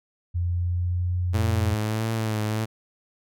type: tone with pitch glide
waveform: sine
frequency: 87.31 to 89.61 Hz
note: F2 to F2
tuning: 0 to +45 cents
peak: -22 dBFS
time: 0.34-1.75 s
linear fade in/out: 20 ms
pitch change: +45 cents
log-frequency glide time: 0.44-1.21 s
type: tone with vibrato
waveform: sawtooth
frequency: 109.8 Hz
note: A2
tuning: 3 cents flat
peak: -20 dBFS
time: 1.33-2.66 s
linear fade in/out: 20 ms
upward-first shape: triangle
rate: 1.6 Hz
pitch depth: 53 cents each way
effects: none